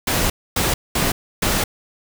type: noise bursts at uneven times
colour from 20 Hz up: pink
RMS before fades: -19 dBFS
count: 4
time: 0.07-0.3 / 0.56-0.74 / 0.95-1.12 / 1.42-1.64 s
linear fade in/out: 5 ms
effects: none